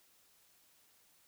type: silence
effects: white hiss -68 dBFS RMS until 1.27 s